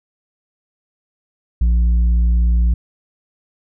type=tone with tanh clipping; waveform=triangle; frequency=58.27 Hz; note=A#1; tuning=in tune; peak=-12 dBFS; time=1.61-2.74 s; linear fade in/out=5 ms; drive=9 dB; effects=none